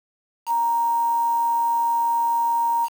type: tone with quantisation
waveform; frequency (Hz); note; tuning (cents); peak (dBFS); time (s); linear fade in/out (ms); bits
sine; 932.3; A#5; 0; -18; 0.46-2.89; 50; 6
effects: none